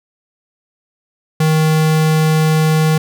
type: tone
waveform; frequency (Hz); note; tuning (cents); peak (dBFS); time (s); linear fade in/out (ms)
square; 156.9; D#3; +15; -11; 1.4-2.98; 5
effects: none